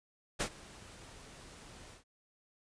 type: noise with ADSR envelope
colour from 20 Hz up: pink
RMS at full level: -31 dBFS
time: 0.39-2.04 s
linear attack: 20 ms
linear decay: 78 ms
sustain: -22 dB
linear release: 120 ms
effects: resampled to 22050 Hz